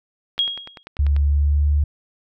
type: click train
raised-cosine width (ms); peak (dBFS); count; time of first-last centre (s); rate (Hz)
0.3; -20; 9; 0.38-1.164; 10.2
type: tone with exponential decay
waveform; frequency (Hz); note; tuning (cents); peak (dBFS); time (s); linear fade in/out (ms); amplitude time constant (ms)
sine; 3281; G#7; -22; -14; 0.39-0.83; 0; 95
type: tone with pitch glide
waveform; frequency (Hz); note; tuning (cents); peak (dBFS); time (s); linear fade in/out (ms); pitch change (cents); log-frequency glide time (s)
sine; 71.7 to 73.21; D2 to D2; -41 to -5; -14; 0.99-1.84; 5; +36; 1.21-1.68
effects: none